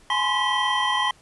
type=tone cluster; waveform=triangle; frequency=843 / 1013 / 1054 / 1947 / 3145 Hz; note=G#5 / B5 / C6 / B6 / G7; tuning=+26 / +44 / +12 / -25 / +5 cents; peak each=-25 dBFS; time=0.1-1.11 s; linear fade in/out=2 ms; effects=pink hiss -55 dBFS RMS until 1.21 s + resampled to 24000 Hz